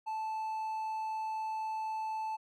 triangle tone, 876 Hz, A5, 8 cents flat, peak -32 dBFS, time 0.06-2.37 s, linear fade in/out 20 ms, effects none

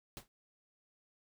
pink noise with exponential decay, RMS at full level -43 dBFS, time 0.17-0.28 s, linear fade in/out 0 ms, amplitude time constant 23 ms, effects none

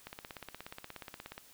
click train, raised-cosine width 0.3 ms, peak -27 dBFS, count 23, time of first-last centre 0.07-1.38 s, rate 16.8 Hz, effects white hiss -59 dBFS RMS until 1.53 s

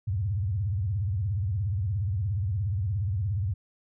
sine tone with vibrato, 98 Hz, G2, in tune, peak -25 dBFS, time 0.07-3.54 s, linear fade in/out 10 ms, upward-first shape sine, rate 17 Hz, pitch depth 250 cents each way, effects none

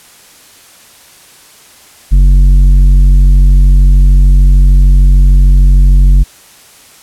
sine tone with tanh clipping, 46.62 Hz, F#1, 14 cents sharp, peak -3 dBFS, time 2.11-6.24 s, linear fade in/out 20 ms, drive 8 dB, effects white hiss -39 dBFS RMS until 7.02 s + low-pass 12000 Hz 12 dB/octave

